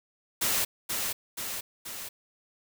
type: noise with echo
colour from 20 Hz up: white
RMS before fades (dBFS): -27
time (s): 0.41-0.65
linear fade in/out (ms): 10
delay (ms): 480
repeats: 3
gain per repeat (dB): -4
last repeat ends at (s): 2.09
effects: none